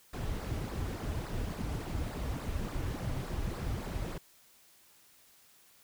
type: noise with flanger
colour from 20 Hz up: brown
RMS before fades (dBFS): -36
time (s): 0.13-4.18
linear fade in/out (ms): 5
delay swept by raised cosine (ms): 0.31 to 5.71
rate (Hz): 3.5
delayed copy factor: -0.7
effects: white hiss -62 dBFS RMS until 5.83 s